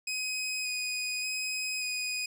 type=tone with vibrato; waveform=20% pulse; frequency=2506 Hz; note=D#7; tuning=12 cents sharp; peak=-26 dBFS; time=0.07-2.26 s; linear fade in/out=5 ms; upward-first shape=square; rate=0.86 Hz; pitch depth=11 cents each way; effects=none